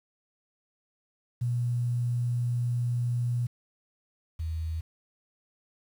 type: tone pair in turn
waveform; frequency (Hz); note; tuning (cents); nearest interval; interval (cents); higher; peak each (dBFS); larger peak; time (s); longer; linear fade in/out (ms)
sine; 120.9 / 80.69; B2 / E2; -36 / -36; perfect fifth; 700; first; -25 / -29; first; 1.41-3.47 / 4.39-4.81; first; 10
effects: 9-bit